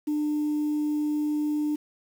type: tone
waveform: sine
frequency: 299.4 Hz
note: D4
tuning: 33 cents sharp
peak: -22 dBFS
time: 0.07-1.76 s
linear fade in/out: 10 ms
effects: tanh soft clip ceiling -21 dBFS + 8-bit